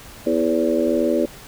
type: harmonic tone with a mistuned harmonic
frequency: 81.9 Hz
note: E2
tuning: 11 cents flat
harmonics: 3 / 4 / 5 / 6 / 7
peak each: -23 / -21 / -24 / -25 / -22 dBFS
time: 0.26-1.26 s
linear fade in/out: 10 ms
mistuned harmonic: 6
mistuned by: +33 cents
effects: pink hiss -41 dBFS RMS until 1.47 s